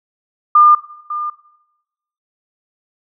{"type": "tone with echo", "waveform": "sine", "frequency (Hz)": 1204, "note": "D6", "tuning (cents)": 43, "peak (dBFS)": -5, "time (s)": [0.55, 0.75], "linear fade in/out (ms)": 5, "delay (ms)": 550, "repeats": 1, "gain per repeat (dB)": -14, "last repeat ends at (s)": 1.3, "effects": ["noise-tail reverb RT60 0.9 s tail -17 dB re dry"]}